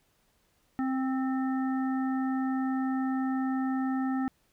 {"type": "harmonic tone with a mistuned harmonic", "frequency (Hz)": 262.9, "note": "C4", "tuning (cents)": 8, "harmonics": [1, 3, 5, 7], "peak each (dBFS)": [-27, -37, -41, -44], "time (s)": [0.79, 4.28], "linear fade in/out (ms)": 0, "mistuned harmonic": 7, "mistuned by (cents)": -22, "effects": ["pink hiss -70 dBFS RMS until 4.52 s"]}